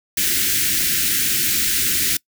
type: band-stop noise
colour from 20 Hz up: white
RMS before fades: -19 dBFS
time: 0.17-2.17 s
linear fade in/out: 5 ms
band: 380 to 1500 Hz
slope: 48 dB/octave
effects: noise-tail reverb RT60 0.1 s tail -24 dB re dry